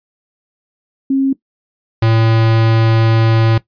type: tone pair in turn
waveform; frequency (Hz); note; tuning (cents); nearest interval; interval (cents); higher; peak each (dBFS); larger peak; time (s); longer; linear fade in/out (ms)
sine / square; 270 / 112.77; C#4 / A2; -45 / +43; octave + minor third; 1512; first; -10; neither; 1.1-1.33 / 2.02-3.58; second; 5
effects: noise-tail reverb RT60 0.1 s tail -17 dB re dry + resampled to 11025 Hz